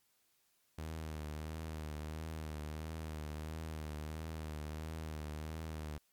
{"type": "tone with vibrato", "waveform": "sawtooth", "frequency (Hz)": 77.78, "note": "D#2", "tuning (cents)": 0, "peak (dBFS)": -37, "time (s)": [0.78, 5.98], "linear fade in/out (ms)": 5, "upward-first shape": "triangle", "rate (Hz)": 1.5, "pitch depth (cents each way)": 59, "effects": ["white hiss -75 dBFS RMS until 6.12 s", "MP3 96 kbps"]}